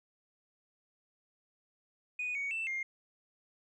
sine tone with pitch steps, 2477 / 2237 / 2665 / 2119 Hz, D#7 / C#7 / E7 / C7, -8 / +15 / +18 / +21 cents, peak -32 dBFS, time 2.19-2.83 s, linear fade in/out 5 ms, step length 160 ms, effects tanh soft clip ceiling -30 dBFS

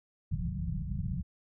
white low-pass noise, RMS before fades -34 dBFS, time 0.31-1.23 s, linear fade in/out 10 ms, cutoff 190 Hz, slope 96 dB/octave, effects none

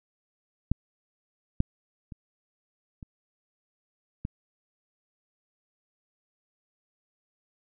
clicks, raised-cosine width 5 ms, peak -11 / -10 / -28 / -29 / -19 dBFS, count 5, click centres 0.716 / 1.604 / 2.122 / 3.028 / 4.251 s, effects none

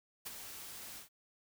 white noise with ADSR envelope, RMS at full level -41 dBFS, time 0.25-1.09 s, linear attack 18 ms, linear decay 22 ms, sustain -7 dB, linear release 120 ms, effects none

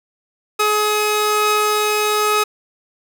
sawtooth tone pair together, 422.3 / 1268 Hz, G#4 / D#6, +29 / +32 cents, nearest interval octave + perfect fifth, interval 1903 cents, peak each -14 dBFS, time 0.59-2.44 s, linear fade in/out 10 ms, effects none

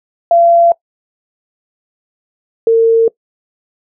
sine tone pair in turn, 682 / 454.8 Hz, F5 / A#4, -41 / -43 cents, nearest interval perfect fifth, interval 702 cents, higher first, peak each -5 dBFS, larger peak neither, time 0.31-0.72 / 2.67-3.08 s, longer neither, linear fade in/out 2 ms, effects noise-tail reverb RT60 0.1 s tail -22 dB re dry

